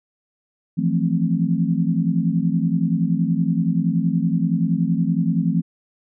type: chord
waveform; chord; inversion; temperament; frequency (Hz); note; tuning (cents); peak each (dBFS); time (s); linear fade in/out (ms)
sine; F major seventh; third; equal with one note detuned; 164.81 / 175.42 / 220 / 261.6; E3 / F3 / A3 / C4; 0 / +8 / 0 / 0; -21 / -21 / -24 / -25; 0.77-5.62; 20
effects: none